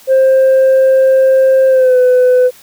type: tone with pitch glide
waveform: sine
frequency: 528 to 502.7 Hz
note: C5 to B4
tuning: +16 to +31 cents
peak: -3 dBFS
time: 0.07-2.51 s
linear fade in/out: 50 ms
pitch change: -85 cents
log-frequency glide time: 1.68-1.98 s
effects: tanh soft clip ceiling -4 dBFS + white hiss -41 dBFS RMS until 2.62 s